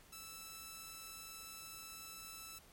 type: tone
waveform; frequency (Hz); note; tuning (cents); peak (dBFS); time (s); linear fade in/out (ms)
5% pulse; 1318.5; E6; 0; -37; 0.12-2.59; 10
effects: pink hiss -63 dBFS RMS until 2.72 s + MP3 64 kbps